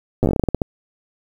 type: slowing click train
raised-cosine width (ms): 2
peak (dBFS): -4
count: 14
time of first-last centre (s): 0.23-0.618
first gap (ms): 8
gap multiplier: 1.2
effects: 7-bit